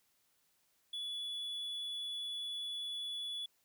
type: tone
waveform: triangle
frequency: 3421 Hz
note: A7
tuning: 49 cents flat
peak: -37 dBFS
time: 0.93-3.46 s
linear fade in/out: 5 ms
effects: white hiss -75 dBFS RMS until 3.64 s